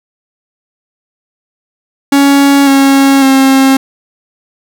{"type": "tone with pitch steps", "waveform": "45% pulse", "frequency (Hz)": [279.6, 273.7, 267.9], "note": ["C#4", "C#4", "C4"], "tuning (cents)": [15, -22, 41], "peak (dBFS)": -4, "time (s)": [2.12, 3.77], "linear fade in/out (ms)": 5, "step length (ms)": 550, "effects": []}